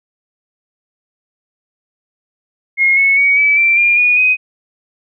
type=tone with pitch steps; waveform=sine; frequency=2151 / 2199 / 2248 / 2297 / 2348 / 2401 / 2454 / 2508 Hz; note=C7 / C#7 / C#7 / D7 / D7 / D7 / D#7 / D#7; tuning=+47 / -14 / +24 / -39 / -1 / +38 / -25 / +13 cents; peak=-8 dBFS; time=2.77-4.37 s; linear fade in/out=50 ms; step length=200 ms; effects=none